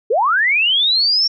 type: linear sweep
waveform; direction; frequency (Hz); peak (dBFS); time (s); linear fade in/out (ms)
sine; up; 392.7 to 5530; -12; 0.1-1.28; 10
effects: none